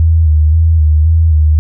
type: tone with vibrato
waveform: sine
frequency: 79 Hz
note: D#2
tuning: 27 cents sharp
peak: -5 dBFS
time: 0-1.59 s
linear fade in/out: 0 ms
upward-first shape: square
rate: 1.9 Hz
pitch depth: 47 cents each way
effects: none